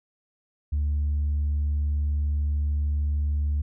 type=tone; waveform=sine; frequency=73.42 Hz; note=D2; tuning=in tune; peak=-20 dBFS; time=0.72-3.62 s; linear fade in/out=10 ms; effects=tanh soft clip ceiling -20 dBFS